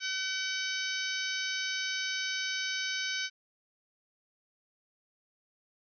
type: harmonic tone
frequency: 760 Hz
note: F#5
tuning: 46 cents sharp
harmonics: 2 / 3 / 4 / 5 / 6 / 7 / 8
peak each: -36 / -38 / -39 / -40 / -41 / -41 / -42 dBFS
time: 0-3.3 s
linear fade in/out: 50 ms
effects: none